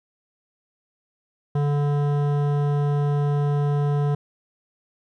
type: tone with hard clipping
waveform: triangle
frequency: 144.8 Hz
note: D3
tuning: 24 cents flat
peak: -21 dBFS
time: 1.55-4.15 s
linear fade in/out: 5 ms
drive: 18 dB
effects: none